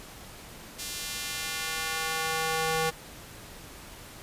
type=tone with high-pass filter sweep; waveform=square; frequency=160.5 Hz; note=E3; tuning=46 cents flat; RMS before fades=-31 dBFS; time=0.78-2.91 s; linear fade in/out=20 ms; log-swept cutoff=4300 to 460 Hz; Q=0.71; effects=pink hiss -46 dBFS RMS until 4.22 s + resampled to 32000 Hz